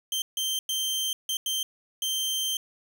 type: tone bursts at uneven times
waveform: sawtooth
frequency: 3136 Hz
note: G7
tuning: in tune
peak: -23 dBFS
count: 6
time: 0.12-0.22 / 0.37-0.59 / 0.69-1.13 / 1.29-1.37 / 1.46-1.63 / 2.02-2.57 s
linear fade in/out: 2 ms
effects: none